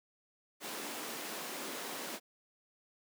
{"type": "high-pass noise", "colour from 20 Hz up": "pink", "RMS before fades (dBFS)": -42, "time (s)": [0.6, 2.2], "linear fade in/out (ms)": 50, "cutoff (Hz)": 240, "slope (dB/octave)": 24, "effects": []}